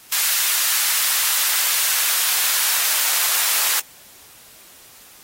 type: noise with high-pass filter sweep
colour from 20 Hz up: white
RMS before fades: -19 dBFS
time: 0.12-3.8 s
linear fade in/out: 5 ms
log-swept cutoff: 1400 to 930 Hz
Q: 0.85
effects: white hiss -46 dBFS RMS until 5.23 s + AAC 48 kbps